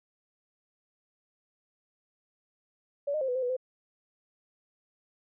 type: tone with pitch steps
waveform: sine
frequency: 569 / 614 / 529 / 496.1 / 519 / 491.8 / 513 Hz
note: C#5 / D#5 / C5 / B4 / C5 / B4 / C5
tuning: +45 / -23 / +19 / +8 / -14 / -7 / -34 cents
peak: -27 dBFS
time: 3.07-3.567 s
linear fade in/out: 10 ms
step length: 71 ms
effects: none